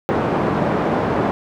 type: band-pass noise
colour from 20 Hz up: pink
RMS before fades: -19 dBFS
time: 0.09-1.31 s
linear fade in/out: 0 ms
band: 160 to 1000 Hz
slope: 12 dB/octave
effects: none